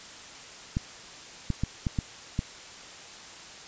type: clicks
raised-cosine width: 5 ms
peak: -14 dBFS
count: 6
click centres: 0.769 / 1.503 / 1.636 / 1.868 / 1.988 / 2.391 s
effects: white hiss -45 dBFS RMS until 3.67 s + resampled to 16000 Hz